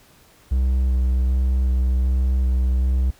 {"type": "tone with vibrato", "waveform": "triangle", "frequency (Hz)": 63.9, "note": "C2", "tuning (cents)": -40, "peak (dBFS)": -14, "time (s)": [0.51, 3.11], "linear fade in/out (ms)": 10, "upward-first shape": "square", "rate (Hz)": 1.3, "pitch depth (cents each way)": 13, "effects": ["pink hiss -53 dBFS RMS until 3.19 s"]}